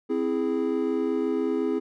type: chord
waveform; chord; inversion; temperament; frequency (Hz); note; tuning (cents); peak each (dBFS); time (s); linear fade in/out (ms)
triangle; C augmented; none; equal; 261.6 / 329.6 / 415.3; C4 / E4 / G#4; 0 / 0 / 0; -26 / -26 / -25; 0.09-1.8; 20
effects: none